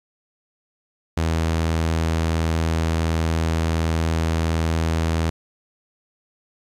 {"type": "tone", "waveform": "sawtooth", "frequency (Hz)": 81.4, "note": "E2", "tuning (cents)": -21, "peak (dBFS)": -15, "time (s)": [1.17, 5.3], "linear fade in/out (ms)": 5, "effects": ["low-pass 9000 Hz 12 dB/octave", "9-bit"]}